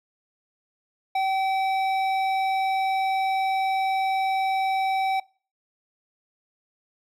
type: tone with hard clipping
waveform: sine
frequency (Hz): 768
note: G5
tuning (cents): -36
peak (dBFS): -23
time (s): 1.15-5.2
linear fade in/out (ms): 5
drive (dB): 10
effects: noise-tail reverb RT60 0.4 s tail -24 dB re dry